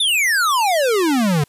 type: exponential sweep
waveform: square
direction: down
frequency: 3677 to 138.59 Hz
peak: -15 dBFS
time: 0-1.44 s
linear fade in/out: 5 ms
effects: white hiss -58 dBFS RMS until 1.48 s + resampled to 32000 Hz